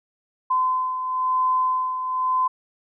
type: beating tone pair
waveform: sine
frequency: 1024 / 1025 Hz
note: C6 / C6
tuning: -38 / -36 cents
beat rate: 1 Hz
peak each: -20 / -28 dBFS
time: 0.5-2.48 s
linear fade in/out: 10 ms
effects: none